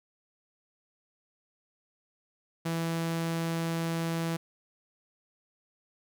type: tone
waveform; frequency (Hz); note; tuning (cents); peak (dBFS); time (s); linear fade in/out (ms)
sawtooth; 165.5; E3; +7; -25; 2.65-4.37; 10
effects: none